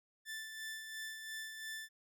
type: tone with tremolo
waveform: sawtooth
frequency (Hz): 1762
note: A6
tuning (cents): +2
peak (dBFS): -38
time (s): 0.25-1.89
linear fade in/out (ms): 50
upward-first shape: sine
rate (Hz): 2.9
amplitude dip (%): 45
effects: none